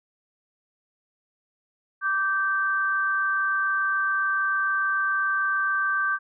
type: tone pair together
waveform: sine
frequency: 1167.9 / 1559 Hz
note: D6 / G6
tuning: -10 / -10 cents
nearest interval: perfect fourth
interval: 500 cents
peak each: -26 / -23 dBFS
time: 2.01-6.19 s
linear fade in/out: 50 ms
effects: none